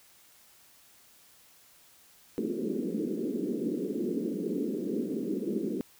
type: band-pass noise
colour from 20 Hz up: pink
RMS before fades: -32 dBFS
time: 2.38-5.81 s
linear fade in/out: 0 ms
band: 200 to 430 Hz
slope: 48 dB/octave
effects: white hiss -59 dBFS RMS until 5.99 s